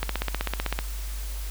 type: click train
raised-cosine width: 0.3 ms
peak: -10 dBFS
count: 13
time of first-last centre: 0.03-0.789 s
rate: 15.8 Hz
effects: added 50 Hz sine -30 dBFS peak until 1.5 s + white hiss -42 dBFS RMS until 1.5 s